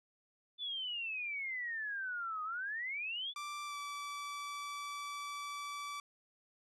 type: exponential two-way sweep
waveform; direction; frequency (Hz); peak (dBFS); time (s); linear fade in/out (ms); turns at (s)
sine; down then up; 3520 to 1234 to 3520; -37; 0.58-3.34; 50; 2.43
type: tone with pitch glide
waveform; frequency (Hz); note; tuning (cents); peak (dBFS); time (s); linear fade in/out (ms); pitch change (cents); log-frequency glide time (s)
sawtooth; 1174.7 to 1155.2; D6 to D6; 0 to -29; -37; 3.36-6; 2; -29; 3.66-3.76
effects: low-pass 9000 Hz 12 dB/octave